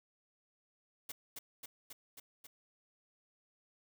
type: noise with echo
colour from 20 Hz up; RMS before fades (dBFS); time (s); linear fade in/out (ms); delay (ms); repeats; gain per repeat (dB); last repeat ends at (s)
white; -44; 1.09-1.12; 5; 270; 5; -2; 2.47
effects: none